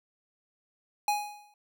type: tone with exponential decay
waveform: square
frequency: 830.6 Hz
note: G#5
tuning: in tune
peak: -23 dBFS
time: 1.08-1.54 s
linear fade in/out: 2 ms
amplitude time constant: 100 ms
effects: none